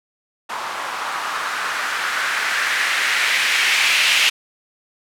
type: noise with low-pass filter sweep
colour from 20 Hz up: violet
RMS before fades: -20 dBFS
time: 0.49-4.3 s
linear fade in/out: 10 ms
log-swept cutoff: 1000 to 2600 Hz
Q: 2.2
effects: none